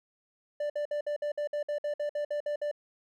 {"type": "tone bursts", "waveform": "triangle", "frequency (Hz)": 589, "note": "D5", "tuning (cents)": 5, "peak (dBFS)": -27, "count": 14, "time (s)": [0.6, 2.714], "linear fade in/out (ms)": 5, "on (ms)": 99, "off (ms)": 56, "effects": []}